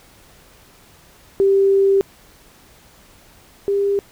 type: tone pair in turn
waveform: sine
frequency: 392 / 399.8 Hz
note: G4 / G4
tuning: 0 / +34 cents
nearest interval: unison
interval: 34 cents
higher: second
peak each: -11 / -15 dBFS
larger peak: first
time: 1.4-2.01 / 3.68-3.99 s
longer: first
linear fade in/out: 0 ms
effects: pink hiss -49 dBFS RMS until 4.11 s